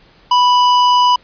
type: tone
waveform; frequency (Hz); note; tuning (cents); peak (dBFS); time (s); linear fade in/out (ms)
square; 987.8; B5; 0; -9; 0.31-1.16; 5
effects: pink hiss -48 dBFS RMS until 1.23 s + resampled to 11025 Hz